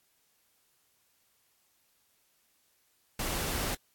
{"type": "noise", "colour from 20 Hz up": "pink", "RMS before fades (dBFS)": -33, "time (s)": [3.19, 3.75], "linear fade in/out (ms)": 5, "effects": ["white hiss -71 dBFS RMS until 3.94 s", "AAC 64 kbps"]}